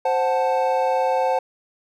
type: chord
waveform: triangle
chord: F# diminished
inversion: second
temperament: equal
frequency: 523.3 / 740 / 880 Hz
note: C5 / F#5 / A5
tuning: 0 / 0 / 0 cents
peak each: -19 / -21 / -21 dBFS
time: 0.05-1.39 s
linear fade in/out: 5 ms
effects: none